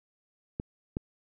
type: clicks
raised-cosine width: 3 ms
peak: -19 / -18 dBFS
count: 2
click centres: 0.599 / 0.969 s
effects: none